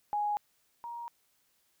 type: tone pair in turn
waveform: sine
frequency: 830.6 / 942.7 Hz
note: G#5 / A#5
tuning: 0 / +19 cents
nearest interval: major second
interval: 219 cents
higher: second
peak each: -28 / -38 dBFS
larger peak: first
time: 0.13-0.37 / 0.84-1.08 s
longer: neither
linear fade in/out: 0 ms
effects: white hiss -72 dBFS RMS until 1.8 s